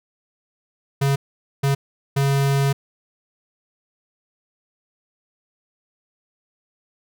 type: tone bursts at uneven times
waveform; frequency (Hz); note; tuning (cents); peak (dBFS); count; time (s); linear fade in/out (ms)
square; 138.59; C#3; 0; -17; 3; 1.01-1.16 / 1.63-1.75 / 2.16-2.73; 10
effects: none